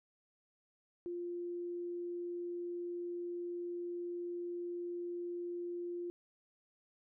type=tone; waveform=sine; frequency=349.2 Hz; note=F4; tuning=in tune; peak=-38 dBFS; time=1.06-6.1 s; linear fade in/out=0 ms; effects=none